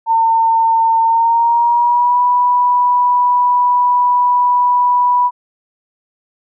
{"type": "tone with pitch glide", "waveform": "sine", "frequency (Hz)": [906, 982.3], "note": ["A#5", "B5"], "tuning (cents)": [-50, -10], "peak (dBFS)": -9, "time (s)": [0.06, 5.31], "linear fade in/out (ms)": 50, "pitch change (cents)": 140, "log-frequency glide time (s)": [1.03, 2.2], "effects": []}